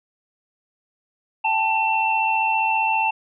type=tone cluster; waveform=sine; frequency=785 / 880 / 2697 Hz; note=G5 / A5 / E7; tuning=+2 / 0 / +39 cents; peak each=-27 / -20 / -22 dBFS; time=1.44-3.11 s; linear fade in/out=10 ms; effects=none